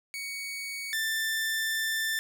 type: tone pair in turn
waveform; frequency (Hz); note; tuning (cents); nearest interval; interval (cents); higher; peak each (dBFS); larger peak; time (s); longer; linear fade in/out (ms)
sawtooth; 2238 / 1776.3; C#7 / A6; +16 / +16; major third; 400; first; -31 / -24; second; 0.14-0.93 / 0.93-2.19; second; 0
effects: none